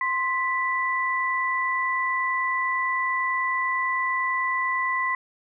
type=tone pair together; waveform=sine; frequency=1046.5 / 1975.5 Hz; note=C6 / B6; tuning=0 / 0 cents; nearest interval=major seventh; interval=1100 cents; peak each=-25 dBFS; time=0.01-5.15 s; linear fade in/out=2 ms; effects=none